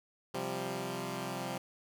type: chord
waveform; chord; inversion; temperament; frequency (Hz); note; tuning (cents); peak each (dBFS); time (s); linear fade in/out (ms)
10% pulse; C suspended fourth; none; equal; 130.81 / 174.61 / 196; C3 / F3 / G3; 0 / 0 / 0; -32; 0.34-1.58; 5
effects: none